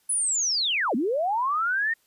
sine linear two-way sweep, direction down then up, 10340 to 210 to 1865 Hz, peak -22 dBFS, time 0.09-1.94 s, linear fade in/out 10 ms, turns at 0.95 s, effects white hiss -66 dBFS RMS until 2.06 s + resampled to 32000 Hz

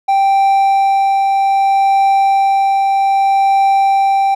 triangle tone with tremolo, 784 Hz, G5, in tune, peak -6 dBFS, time 0.08-4.35 s, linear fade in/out 10 ms, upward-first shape triangle, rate 0.63 Hz, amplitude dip 25%, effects none

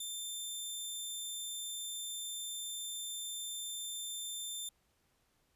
15% pulse tone, 3573 Hz, A7, 26 cents sharp, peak -32 dBFS, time 0-4.69 s, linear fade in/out 5 ms, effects pink hiss -75 dBFS RMS until 5.55 s + resampled to 32000 Hz

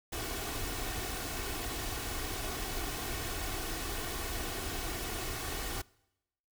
pink noise with comb filter, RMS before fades -37 dBFS, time 0.12-5.82 s, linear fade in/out 10 ms, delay 2.7 ms, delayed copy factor +0.55, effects noise-tail reverb RT60 0.9 s tail -24 dB re dry

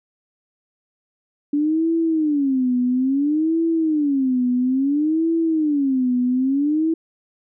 sine tone with vibrato, 286.1 Hz, D4, 45 cents flat, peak -16 dBFS, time 1.53-6.94 s, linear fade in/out 5 ms, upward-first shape sine, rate 0.59 Hz, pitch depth 250 cents each way, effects none

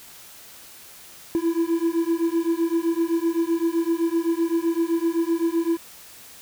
triangle beating tone pair, 329.6 / 337.4 Hz, E4 / E4, 0 / +40 cents, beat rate 7.8 Hz, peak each -21 dBFS, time 1.35-5.77 s, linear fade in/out 0 ms, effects white hiss -45 dBFS RMS until 6.41 s

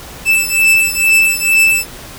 45% pulse beating tone pair, 2637 / 2639.2 Hz, E7 / E7, 0 / +1 cents, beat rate 2.2 Hz, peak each -12 dBFS, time 0.25-1.86 s, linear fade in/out 50 ms, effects pink hiss -32 dBFS RMS until 2.18 s

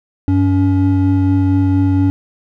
triangle tone pair together, 95.56 / 282.4 Hz, G2 / C#4, -44 / +32 cents, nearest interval octave + perfect fifth, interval 1876 cents, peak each -11 dBFS, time 0.28-2.1 s, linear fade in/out 0 ms, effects none

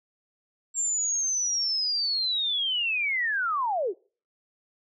sine linear sweep, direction down, 7459 to 320 Hz, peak -24 dBFS, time 0.74-3.94 s, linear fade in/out 50 ms, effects noise-tail reverb RT60 0.4 s tail -24 dB re dry

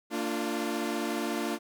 sawtooth chord, Bb major, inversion none, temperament equal with one note detuned, 228 / 293.7 / 349.2 Hz, Bb3 / D4 / F4, -38 / 0 / 0 cents, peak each -30 dBFS, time 0.1-1.59 s, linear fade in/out 50 ms, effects none

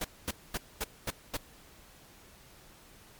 pink noise bursts, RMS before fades -33 dBFS, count 6, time 0.01-1.37 s, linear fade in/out 5 ms, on 35 ms, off 230 ms, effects pink hiss -56 dBFS RMS until 3.19 s + MP3 96 kbps

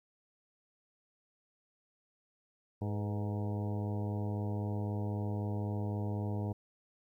harmonic tone with a mistuned harmonic, 103.83 Hz, G#2, in tune, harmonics 1 / 2 / 3 / 4 / 5 / 6 / 7 / 8 / 9, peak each -34 / -40 / -44 / -46 / -48 / -50 / -51 / -52 / -53 dBFS, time 2.81-6.53 s, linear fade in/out 10 ms, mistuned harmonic 5, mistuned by -61 cents, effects 12-bit

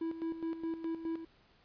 triangle tone with tremolo, 327.9 Hz, E4, 9 cents flat, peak -31 dBFS, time 0.01-1.25 s, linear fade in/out 5 ms, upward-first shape square, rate 4.8 Hz, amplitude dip 65%, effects pink hiss -66 dBFS RMS until 1.64 s + resampled to 11025 Hz

